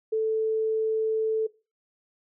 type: tone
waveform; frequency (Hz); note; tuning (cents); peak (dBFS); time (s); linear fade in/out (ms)
sine; 440; A4; 0; -22; 0.12-1.47; 10
effects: noise-tail reverb RT60 0.3 s tail -20 dB re dry